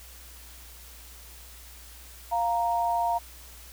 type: tone pair together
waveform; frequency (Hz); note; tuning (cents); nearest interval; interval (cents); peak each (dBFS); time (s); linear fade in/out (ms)
sine; 698.5 / 932.4; F5 / A#5; 0 / 0; perfect fourth; 500; -26; 2.31-3.19; 20
effects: added 60 Hz sine -48 dBFS peak until 3.72 s + white hiss -49 dBFS RMS until 3.72 s